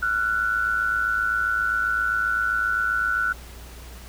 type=tone pair together; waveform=sine; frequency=1372.4 / 1480 Hz; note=F6 / F#6; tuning=-31 / 0 cents; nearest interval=minor second; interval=131 cents; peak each=-25 / -22 dBFS; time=0.02-3.33 s; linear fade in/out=10 ms; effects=added 60 Hz sine -40 dBFS peak until 4.08 s + pink hiss -45 dBFS RMS until 4.08 s